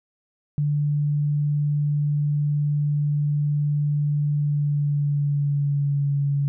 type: tone with pitch glide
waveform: sine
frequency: 146.83 to 141.58 Hz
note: D3 to C#3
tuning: 0 to +37 cents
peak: -19 dBFS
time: 0.58-6.48 s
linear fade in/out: 0 ms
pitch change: -63 cents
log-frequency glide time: 4.34-6.12 s
effects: none